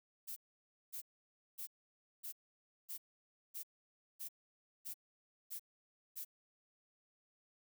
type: noise bursts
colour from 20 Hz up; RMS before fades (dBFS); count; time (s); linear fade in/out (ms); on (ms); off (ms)
violet; -45; 10; 0.27-6.25; 20; 94; 560
effects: none